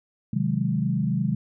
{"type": "chord", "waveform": "sine", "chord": "Ab dominant seventh", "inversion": "first", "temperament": "equal with one note detuned", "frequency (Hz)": [130.81, 155.56, 183.72, 207.7], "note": ["C3", "Eb3", "Gb3", "Ab3"], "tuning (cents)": [0, 0, -12, 0], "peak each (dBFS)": -27, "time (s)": [0.33, 1.35], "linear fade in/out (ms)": 5, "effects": []}